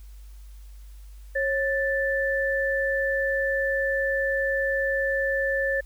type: tone pair together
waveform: sine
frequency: 545 / 1760 Hz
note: C#5 / A6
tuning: -29 / 0 cents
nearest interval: octave + minor sixth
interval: 2029 cents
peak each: -25 / -25 dBFS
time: 1.35-5.81 s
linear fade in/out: 10 ms
effects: added 50 Hz sine -41 dBFS peak until 5.85 s + white hiss -60 dBFS RMS until 5.85 s